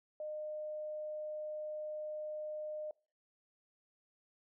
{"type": "tone", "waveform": "sine", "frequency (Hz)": 610, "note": "D#5", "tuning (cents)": -34, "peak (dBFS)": -39, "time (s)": [0.2, 2.91], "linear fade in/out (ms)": 2, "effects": ["noise-tail reverb RT60 0.4 s tail -25 dB re dry"]}